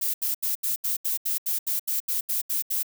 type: noise bursts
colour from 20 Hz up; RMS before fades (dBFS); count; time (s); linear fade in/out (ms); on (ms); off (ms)
violet; -26; 14; 0.01-2.831; 10; 130; 77
effects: none